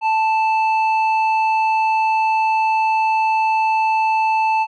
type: tone with low-pass filter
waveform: square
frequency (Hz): 880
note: A5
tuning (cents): 0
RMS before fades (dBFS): -17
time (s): 0.01-4.67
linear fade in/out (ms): 50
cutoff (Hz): 2000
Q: 3.7
effects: none